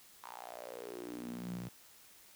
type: tone with high-pass filter sweep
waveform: sawtooth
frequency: 60.1 Hz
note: B1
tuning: 46 cents flat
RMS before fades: -45 dBFS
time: 0.23-1.69 s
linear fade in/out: 10 ms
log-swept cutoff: 1000 to 140 Hz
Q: 5.5
effects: white hiss -60 dBFS RMS until 2.35 s